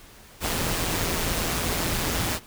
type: noise with amplitude modulation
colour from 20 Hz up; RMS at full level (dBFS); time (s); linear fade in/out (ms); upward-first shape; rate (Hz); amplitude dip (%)
pink; -24; 0.4-2.4; 50; sine; 169; 50
effects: pink hiss -49 dBFS RMS until 2.46 s